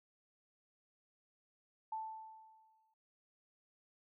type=tone with exponential decay; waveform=sine; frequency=880 Hz; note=A5; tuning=in tune; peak=-37 dBFS; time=1.92-2.94 s; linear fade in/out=5 ms; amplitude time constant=220 ms; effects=none